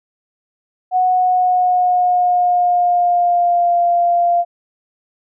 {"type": "tone with pitch glide", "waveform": "sine", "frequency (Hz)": [736, 695.1], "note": ["F#5", "F5"], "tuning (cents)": [-9, -8], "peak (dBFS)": -11, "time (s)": [0.91, 4.45], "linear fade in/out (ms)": 50, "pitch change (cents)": -99, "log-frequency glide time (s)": [1.05, 3.79], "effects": []}